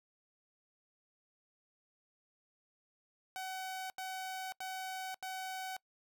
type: tone bursts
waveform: sawtooth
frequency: 754 Hz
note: F#5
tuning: 32 cents sharp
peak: -36 dBFS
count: 4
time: 3.36-5.766 s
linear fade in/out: 0 ms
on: 540 ms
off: 82 ms
effects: noise-tail reverb RT60 0.1 s tail -25 dB re dry